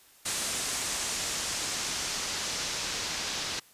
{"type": "noise with low-pass filter sweep", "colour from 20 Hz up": "white", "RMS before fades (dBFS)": -33, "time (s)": [0.25, 3.6], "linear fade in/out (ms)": 10, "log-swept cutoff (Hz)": [8500, 5200], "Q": 1.3, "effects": ["white hiss -58 dBFS RMS until 3.73 s", "resampled to 32000 Hz"]}